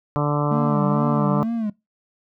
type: harmonic tone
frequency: 146.7 Hz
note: D3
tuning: 2 cents flat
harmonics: 1 / 2 / 3 / 4 / 5 / 6 / 7 / 8 / 9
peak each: -21 / -26 / -29 / -27 / -32 / -32 / -30 / -29 / -35 dBFS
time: 0.16-1.43 s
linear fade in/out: 0 ms
type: tone with vibrato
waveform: triangle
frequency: 214.9 Hz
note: A3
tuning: 41 cents flat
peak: -19 dBFS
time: 0.51-1.7 s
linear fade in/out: 5 ms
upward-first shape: sine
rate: 2.2 Hz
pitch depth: 140 cents each way
effects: noise-tail reverb RT60 0.2 s tail -22 dB re dry